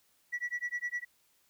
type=tone with tremolo; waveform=sine; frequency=1943 Hz; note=B6; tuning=29 cents flat; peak=-28 dBFS; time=0.32-1.05 s; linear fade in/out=20 ms; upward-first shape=sine; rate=9.8 Hz; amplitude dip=100%; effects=tanh soft clip ceiling -29 dBFS + white hiss -70 dBFS RMS until 1.49 s